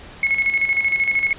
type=tone with tremolo; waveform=sine; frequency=2183 Hz; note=C#7; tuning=27 cents flat; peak=-14 dBFS; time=0.23-1.33 s; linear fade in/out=2 ms; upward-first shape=square; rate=13 Hz; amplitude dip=60%; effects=pink hiss -40 dBFS RMS until 1.38 s + resampled to 8000 Hz